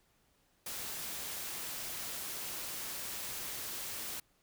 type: noise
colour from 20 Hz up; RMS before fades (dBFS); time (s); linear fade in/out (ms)
white; -41; 0.66-4.2; 5
effects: pink hiss -72 dBFS RMS until 4.42 s